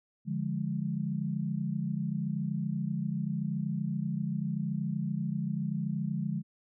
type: chord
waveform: sine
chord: D diminished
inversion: none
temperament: equal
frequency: 146.83 / 174.61 / 207.7 Hz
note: D3 / F3 / Ab3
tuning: 0 / 0 / 0 cents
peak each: -34 dBFS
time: 0.25-6.43 s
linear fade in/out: 50 ms
effects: none